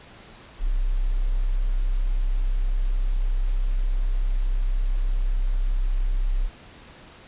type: tone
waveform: sine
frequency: 32.7 Hz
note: C1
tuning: in tune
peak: -19 dBFS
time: 0.59-6.5 s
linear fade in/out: 50 ms
effects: pink hiss -47 dBFS RMS until 7.27 s + resampled to 8000 Hz